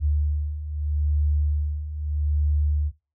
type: beating tone pair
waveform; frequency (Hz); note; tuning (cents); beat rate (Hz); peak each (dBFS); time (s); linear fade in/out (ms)
sine; 73.7 / 74.49; D2 / D2; +7 / +25; 0.79; -27 / -22; 0-2.92; 50
effects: noise-tail reverb RT60 0.3 s tail -21 dB re dry